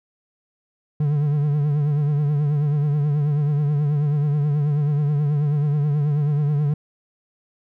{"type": "tone with vibrato", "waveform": "triangle", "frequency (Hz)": 146.83, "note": "D3", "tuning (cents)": 0, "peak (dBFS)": -15, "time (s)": [1, 6.74], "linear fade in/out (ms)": 5, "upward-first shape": "triangle", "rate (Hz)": 9.3, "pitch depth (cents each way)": 75, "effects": []}